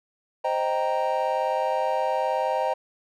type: chord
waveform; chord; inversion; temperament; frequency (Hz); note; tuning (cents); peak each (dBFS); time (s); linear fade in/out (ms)
triangle; C minor seventh; none; equal; 523.3 / 622.3 / 784 / 932.3; C5 / Eb5 / G5 / Bb5; 0 / 0 / 0 / 0; -26; 0.44-2.74; 10
effects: none